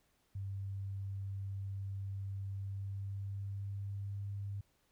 sine tone with pitch glide, 98 to 100.12 Hz, G2 to G2, 0 to +37 cents, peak -38 dBFS, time 0.35-4.61 s, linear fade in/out 5 ms, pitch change +37 cents, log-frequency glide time 2.51-4.34 s, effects pink hiss -75 dBFS RMS until 4.91 s

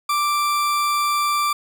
40% pulse tone, 1174.7 Hz, D6, in tune, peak -17 dBFS, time 0.09-1.53 s, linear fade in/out 5 ms, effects none

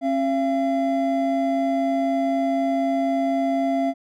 triangle tone pair together, 270.3 / 681 Hz, C#4 / F5, -44 / -44 cents, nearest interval octave + major third, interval 1600 cents, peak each -20 dBFS, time 0.01-3.94 s, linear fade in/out 50 ms, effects none

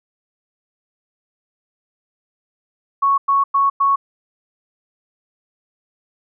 sine tone bursts, 1108 Hz, C#6, 1 cent flat, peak -12 dBFS, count 4, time 3.02-3.96 s, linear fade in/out 10 ms, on 160 ms, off 100 ms, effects none

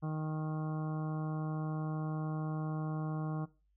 harmonic tone, 155.5 Hz, D#3, 1 cent flat, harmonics 1 / 2 / 3 / 4 / 5 / 6 / 7 / 8 / 9, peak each -34 / -43 / -49 / -50 / -48 / -61 / -50 / -57 / -58 dBFS, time 0.02-3.46 s, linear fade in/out 20 ms, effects noise-tail reverb RT60 0.3 s tail -18 dB re dry + added 50 Hz sine -70 dBFS peak until 3.76 s

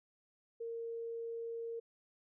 sine tone, 461.3 Hz, A#4, 18 cents flat, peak -39 dBFS, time 0.6-1.8 s, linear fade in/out 10 ms, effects none

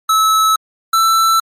square tone pair in turn, 1300 / 1330.4 Hz, E6 / E6, -24 / +16 cents, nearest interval unison, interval 40 cents, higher second, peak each -10 dBFS, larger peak neither, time 0.09-0.56 / 0.93-1.4 s, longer neither, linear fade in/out 5 ms, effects MP3 64 kbps

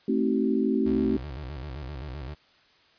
sine chord, A diminished seventh, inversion none, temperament just, 220 / 264 / 316.8 / 380.2 Hz, A3 / C4 / Eb4 / Gb4, 0 / +16 / +31 / +47 cents, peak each -26 / -26 / -30 / -28 dBFS, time 0.08-1.17 s, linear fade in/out 5 ms
30% pulse tone with vibrato, 69 Hz, C#2, 7 cents flat, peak -32 dBFS, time 0.85-2.35 s, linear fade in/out 20 ms, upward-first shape square, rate 7.7 Hz, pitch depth 150 cents each way
effects white hiss -60 dBFS RMS until 2.98 s + resampled to 11025 Hz

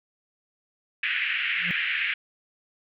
white band-pass noise, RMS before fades -27 dBFS, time 1.03-2.14 s, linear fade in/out 5 ms, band 1600 to 2800 Hz, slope 48 dB/octave
triangle tone with exponential growth, 174.5 Hz, F3, 1 cent flat, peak -25 dBFS, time 1.56-1.71 s, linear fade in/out 0 ms, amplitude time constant 32 ms
effects none

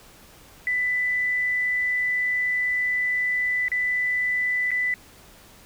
sine tone with dropouts, 1991 Hz, B6, 14 cents sharp, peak -21 dBFS, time 0.67-4.94 s, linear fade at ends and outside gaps 1 ms, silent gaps 3.683-3.717 / 4.707-4.715 s, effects pink hiss -50 dBFS RMS until 5.65 s

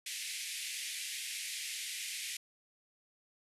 pink band-pass noise, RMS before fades -41 dBFS, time 0.06-2.37 s, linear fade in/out 5 ms, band 2000 to 12000 Hz, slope 48 dB/octave, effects resampled to 32000 Hz

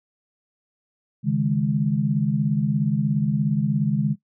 sine chord, C# suspended second, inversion none, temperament equal, 138.59 / 155.56 / 207.7 Hz, C#3 / D#3 / G#3, 0 / 0 / 0 cents, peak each -23 dBFS, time 1.23-4.16 s, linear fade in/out 50 ms, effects noise-tail reverb RT60 0.1 s tail -17 dB re dry

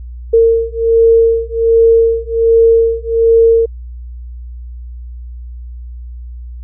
sine beating tone pair, 456.2 / 457.5 Hz, A#4 / A#4, -37 / -32 cents, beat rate 1.3 Hz, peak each -10 dBFS, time 0.33-3.66 s, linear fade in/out 10 ms, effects added 60 Hz sine -25 dBFS peak until 6.63 s

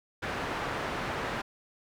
white low-pass noise, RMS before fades -34 dBFS, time 0.22-1.42 s, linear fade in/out 10 ms, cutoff 1500 Hz, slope 12 dB/octave, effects none

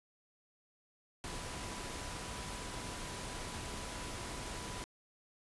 sine tone in noise, 987.8 Hz, B5, in tune, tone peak -52 dBFS, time 1.24-4.84 s, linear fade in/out 0 ms, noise pink, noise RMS -43 dBFS, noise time 1.24-4.84 s, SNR -12 dB, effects resampled to 24000 Hz

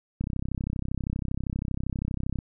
click train, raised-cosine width 5 ms, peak -17 dBFS, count 72, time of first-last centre 0.21-2.388 s, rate 32.6 Hz, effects none

